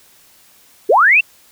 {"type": "linear sweep", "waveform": "sine", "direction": "up", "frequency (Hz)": [341.9, 2774], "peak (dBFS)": -7, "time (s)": [0.89, 1.21], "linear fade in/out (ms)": 10, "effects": ["white hiss -49 dBFS RMS until 1.51 s"]}